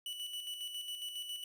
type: tone with tremolo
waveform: 45% pulse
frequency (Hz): 2960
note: F#7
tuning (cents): 0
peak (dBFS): -38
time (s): 0.06-1.44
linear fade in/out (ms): 2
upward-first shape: square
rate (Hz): 7.3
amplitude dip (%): 45
effects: none